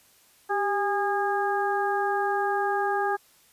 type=harmonic tone with a mistuned harmonic; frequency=408.2 Hz; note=G#4; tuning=30 cents flat; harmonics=1 / 2 / 3 / 4; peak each=-28 / -26 / -32 / -31 dBFS; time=0.49-3.17 s; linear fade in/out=20 ms; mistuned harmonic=1; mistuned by=-60 cents; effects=white hiss -59 dBFS RMS until 3.52 s + resampled to 32000 Hz